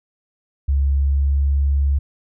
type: tone with pitch glide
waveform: sine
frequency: 69.3 to 69.9 Hz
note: C#2 to C#2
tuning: 0 to +15 cents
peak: -14 dBFS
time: 0.68-1.99 s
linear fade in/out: 10 ms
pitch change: +15 cents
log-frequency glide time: 0.93-1.38 s
effects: none